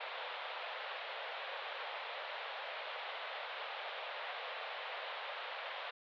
pink band-pass noise, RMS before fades -44 dBFS, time 0-5.91 s, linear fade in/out 10 ms, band 510 to 3800 Hz, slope 48 dB/octave, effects none

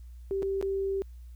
sine tone with dropouts, 390 Hz, G4, 9 cents flat, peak -27 dBFS, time 0.31-1.02 s, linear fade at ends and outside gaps 0 ms, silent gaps 0.423-0.429 / 0.613-0.626 s, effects added 60 Hz sine -43 dBFS peak until 1.35 s + white hiss -70 dBFS RMS until 1.35 s

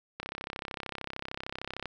click train, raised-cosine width 0.3 ms, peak -20 dBFS, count 56, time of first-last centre 0.2-1.857 s, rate 33.2 Hz, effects none

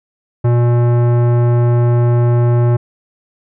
sine tone with tanh clipping, 120 Hz, B2, 49 cents flat, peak -11 dBFS, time 0.44-2.77 s, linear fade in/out 10 ms, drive 17 dB, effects none

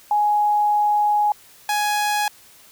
sine / sawtooth tone pair in turn, 834 / 834 Hz, G#5 / G#5, +7 / +7 cents, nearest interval unison, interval 0 cents, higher neither, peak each -15 dBFS, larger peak neither, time 0.11-1.32 / 1.69-2.28 s, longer first, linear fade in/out 2 ms, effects white hiss -49 dBFS RMS until 2.71 s

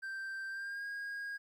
triangle tone with pitch glide, 1568 to 1632.7 Hz, G6 to G#6, 0 to -30 cents, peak -37 dBFS, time 0.02-1.38 s, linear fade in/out 20 ms, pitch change +70 cents, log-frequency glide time 0.49-0.85 s, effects 13-bit

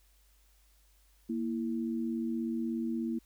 sine tone pair together, 233.1 / 329.7 Hz, A#3 / E4, 0 / 0 cents, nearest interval tritone, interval 600 cents, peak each -32 / -36 dBFS, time 1.29-3.19 s, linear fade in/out 10 ms, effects added 50 Hz sine -63 dBFS peak until 3.25 s + white hiss -69 dBFS RMS until 3.25 s

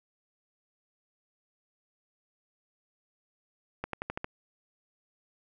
accelerating click train, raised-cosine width 0.5 ms, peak -18 dBFS, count 6, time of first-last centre 3.84-4.244 s, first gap 93 ms, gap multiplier 0.93, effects none

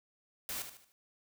white noise with echo, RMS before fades -39 dBFS, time 0.49-0.62 s, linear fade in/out 0 ms, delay 75 ms, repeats 4, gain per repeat -8 dB, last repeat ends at 0.92 s, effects none

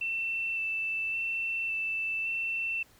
sine tone with vibrato, 2669 Hz, E7, 21 cents sharp, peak -29 dBFS, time 0.01-2.83 s, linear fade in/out 5 ms, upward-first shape square, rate 0.89 Hz, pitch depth 11 cents each way, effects pink hiss -60 dBFS RMS until 2.99 s

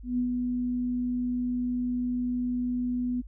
sine tone with ADSR envelope, 246.9 Hz, B3, in tune, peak -23 dBFS, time 0.03-3.22 s, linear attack 150 ms, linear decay 100 ms, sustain -3 dB, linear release 21 ms, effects added 50 Hz sine -41 dBFS peak until 3.27 s

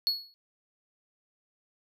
triangle tone with exponential decay, 4360 Hz, C#8, 29 cents flat, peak -20 dBFS, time 0.07-0.34 s, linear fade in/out 0 ms, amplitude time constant 57 ms, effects none

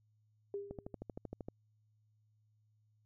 sine tone with exponential decay, 402 Hz, G4, 44 cents sharp, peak -35 dBFS, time 0.54-0.95 s, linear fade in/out 1 ms, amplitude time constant 88 ms
click train, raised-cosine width 2 ms, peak -30 dBFS, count 11, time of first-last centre 0.71-1.485 s, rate 12.9 Hz
effects added 107 Hz sine -70 dBFS peak until 3.05 s

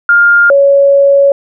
sine tone pair in turn, 1407 / 558.4 Hz, F6 / C#5, +12 / +13 cents, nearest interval octave + major third, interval 1599 cents, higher first, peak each -3 dBFS, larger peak neither, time 0.09-0.5 / 0.5-1.32 s, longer second, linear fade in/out 2 ms, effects none

